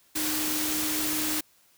sine tone in noise, 307.3 Hz, D#4, 21 cents flat, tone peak -32 dBFS, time 0.15-1.41 s, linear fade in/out 10 ms, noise white, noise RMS -29 dBFS, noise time 0.15-1.41 s, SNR -6 dB, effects white hiss -62 dBFS RMS until 1.77 s

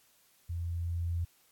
sine tone with level ramp, 85.3 Hz, F2, 40 cents flat, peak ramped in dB -33 to -29 dBFS, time 0.49-1.25 s, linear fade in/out 10 ms, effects white hiss -66 dBFS RMS until 1.51 s + AAC 64 kbps

